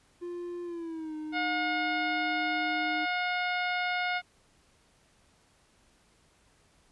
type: tone with pitch glide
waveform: triangle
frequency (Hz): 350 to 308.2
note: F4 to D#4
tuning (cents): +4 to -16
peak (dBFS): -33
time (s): 0.21-3.06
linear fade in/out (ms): 20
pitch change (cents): -220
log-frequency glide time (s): 0.64-1.15
type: harmonic tone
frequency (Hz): 720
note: F#5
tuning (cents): -47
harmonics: 1 / 2 / 3 / 4 / 5 / 6 / 7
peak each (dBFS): -32 / -33 / -33 / -41 / -42 / -46 / -50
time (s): 1.32-4.22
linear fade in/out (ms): 50
effects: pink hiss -65 dBFS RMS until 6.91 s + resampled to 24000 Hz